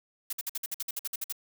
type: noise bursts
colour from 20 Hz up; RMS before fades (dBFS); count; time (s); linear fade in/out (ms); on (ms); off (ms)
blue; -33; 13; 0.3-1.325; 5; 29; 54
effects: none